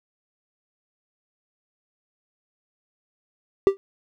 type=tone with exponential decay; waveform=triangle; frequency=392 Hz; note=G4; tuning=in tune; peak=-6 dBFS; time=3.67-3.77 s; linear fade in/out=0 ms; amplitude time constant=21 ms; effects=none